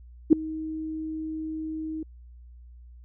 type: tone with ADSR envelope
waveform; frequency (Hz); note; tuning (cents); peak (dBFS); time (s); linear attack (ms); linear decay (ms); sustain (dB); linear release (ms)
sine; 314.8; D#4; +20; -8; 0.3-2.03; 28; 3; -22; 3
effects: added 60 Hz sine -45 dBFS peak until 3.04 s